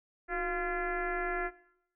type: tone with frequency modulation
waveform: sine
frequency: 1039 Hz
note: C6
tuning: 12 cents flat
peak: -30 dBFS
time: 0.28-1.51 s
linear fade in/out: 50 ms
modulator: 338 Hz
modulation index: 2.7
effects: noise-tail reverb RT60 0.7 s tail -18 dB re dry